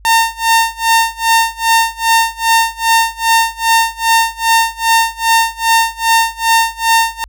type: tone with tremolo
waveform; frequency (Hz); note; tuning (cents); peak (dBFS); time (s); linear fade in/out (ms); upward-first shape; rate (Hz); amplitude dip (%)
sawtooth; 910; A#5; -42; -3; 0.05-7.24; 0; sine; 2.5; 95
effects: added 50 Hz sine -38 dBFS peak until 7.28 s